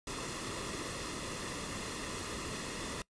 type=noise with comb filter; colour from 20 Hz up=pink; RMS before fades=-40 dBFS; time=0.07-3.02 s; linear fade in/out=2 ms; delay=1.3 ms; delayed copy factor=-0.55; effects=noise-tail reverb RT60 0.1 s tail -22 dB re dry + resampled to 22050 Hz